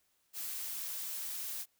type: noise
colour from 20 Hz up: blue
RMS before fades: -40 dBFS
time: 0.33-1.66 s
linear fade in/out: 50 ms
effects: white hiss -75 dBFS RMS until 1.79 s